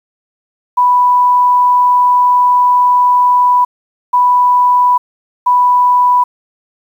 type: tone bursts at uneven times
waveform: sine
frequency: 987.8 Hz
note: B5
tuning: in tune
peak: -6 dBFS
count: 3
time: 0.77-3.65 / 4.13-4.98 / 5.46-6.24 s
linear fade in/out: 10 ms
effects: 7-bit